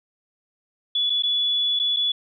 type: tone with dropouts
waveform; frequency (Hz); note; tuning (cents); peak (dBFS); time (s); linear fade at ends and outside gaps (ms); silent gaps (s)
sine; 3420; A7; -50; -19; 0.95-2.12; 5; 1.098-1.101 / 1.224-1.234 / 1.792-1.797 / 1.964-1.968
effects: none